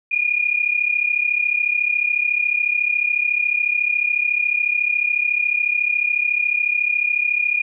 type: tone pair together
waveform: sine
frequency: 2423 / 2457 Hz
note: D#7 / D#7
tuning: -47 / -22 cents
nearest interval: unison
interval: 25 cents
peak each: -19 / -20 dBFS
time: 0.11-7.62 s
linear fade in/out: 10 ms
effects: none